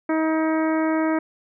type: harmonic tone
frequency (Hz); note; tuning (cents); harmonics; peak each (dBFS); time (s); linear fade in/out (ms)
317.3; D#4; +34; 1 / 2 / 3 / 4 / 5 / 6 / 7; -20 / -26 / -30 / -32 / -34 / -36 / -37; 0.09-1.19; 5
effects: none